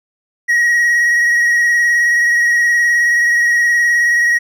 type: tone with vibrato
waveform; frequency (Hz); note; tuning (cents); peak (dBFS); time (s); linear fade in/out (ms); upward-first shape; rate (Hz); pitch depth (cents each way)
triangle; 1900; A#6; +33; -8; 0.48-4.39; 20; sine; 19; 24
effects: none